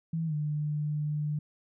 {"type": "tone with pitch glide", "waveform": "sine", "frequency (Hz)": [163.2, 149.66], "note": ["E3", "D3"], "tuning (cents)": [-17, 33], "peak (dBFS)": -28, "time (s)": [0.13, 1.39], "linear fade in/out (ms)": 5, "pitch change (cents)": -150, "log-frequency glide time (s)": [0.26, 0.34], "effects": []}